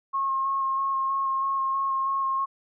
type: tone with vibrato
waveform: sine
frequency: 1080 Hz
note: C#6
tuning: 45 cents flat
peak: -23 dBFS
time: 0.13-2.46 s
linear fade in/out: 20 ms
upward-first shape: square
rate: 3.1 Hz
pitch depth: 12 cents each way
effects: none